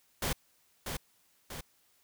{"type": "noise with echo", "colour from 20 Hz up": "pink", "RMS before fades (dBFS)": -32, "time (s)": [0.22, 0.33], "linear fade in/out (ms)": 5, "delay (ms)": 640, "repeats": 2, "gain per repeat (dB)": -5, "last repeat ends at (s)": 1.61, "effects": ["white hiss -69 dBFS RMS until 2.03 s"]}